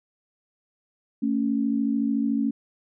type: tone pair together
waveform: sine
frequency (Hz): 224.1 / 277.8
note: A3 / C#4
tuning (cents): +32 / +4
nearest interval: major third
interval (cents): 372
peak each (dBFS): -24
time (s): 1.22-2.51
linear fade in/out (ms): 10
effects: none